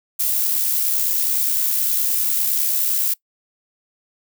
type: noise with amplitude modulation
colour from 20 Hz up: violet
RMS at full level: -18 dBFS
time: 0.19-3.14 s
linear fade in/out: 10 ms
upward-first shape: sine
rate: 69.7 Hz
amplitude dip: 35%
effects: noise-tail reverb RT60 0.1 s tail -22 dB re dry